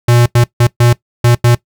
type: tone bursts at uneven times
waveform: square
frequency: 120 Hz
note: B2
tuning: 49 cents flat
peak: -6 dBFS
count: 6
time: 0.08-0.26 / 0.35-0.44 / 0.6-0.67 / 0.8-0.93 / 1.24-1.35 / 1.44-1.55 s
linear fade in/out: 5 ms
effects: noise-tail reverb RT60 0.1 s tail -20 dB re dry